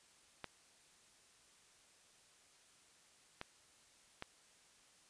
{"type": "clicks", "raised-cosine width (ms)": 0.3, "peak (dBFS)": -27, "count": 3, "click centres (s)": [0.443, 3.414, 4.224], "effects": ["white hiss -67 dBFS RMS until 5.09 s", "resampled to 22050 Hz"]}